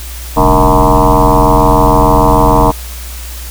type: tone with frequency modulation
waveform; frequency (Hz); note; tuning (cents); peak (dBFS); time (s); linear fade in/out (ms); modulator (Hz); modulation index
sine; 466.2; A#4; 0; -4; 0.36-2.72; 20; 86.6; 6.9
effects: added 60 Hz sine -23 dBFS peak until 3.5 s + white hiss -29 dBFS RMS until 3.5 s